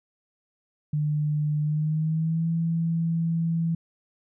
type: tone with pitch glide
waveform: sine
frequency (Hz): 150 to 165.48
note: D3 to E3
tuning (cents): +37 to +7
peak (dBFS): -22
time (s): 0.93-3.75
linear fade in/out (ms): 5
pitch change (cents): +170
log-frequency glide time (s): 1.62-2.49
effects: none